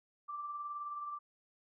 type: tone with tremolo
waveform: sine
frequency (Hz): 1174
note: D6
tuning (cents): -1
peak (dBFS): -37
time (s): 0.28-1.19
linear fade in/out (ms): 20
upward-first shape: triangle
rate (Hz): 19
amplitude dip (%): 45
effects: none